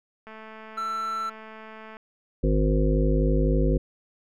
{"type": "click train", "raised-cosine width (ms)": 0.5, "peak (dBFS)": -29, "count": 373, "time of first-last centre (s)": [0.27, 1.969], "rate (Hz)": 219}
{"type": "tone", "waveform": "triangle", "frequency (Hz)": 1337, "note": "E6", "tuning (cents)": 24, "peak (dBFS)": -25, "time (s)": [0.77, 1.3], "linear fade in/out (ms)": 10}
{"type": "harmonic tone", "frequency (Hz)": 51.91, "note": "G#1", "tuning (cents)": 0, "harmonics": [1, 3, 5, 7, 9, 10], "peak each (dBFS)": [-21, -26, -28, -29, -31, -31], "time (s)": [2.43, 3.78], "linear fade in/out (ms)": 10}
{"effects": []}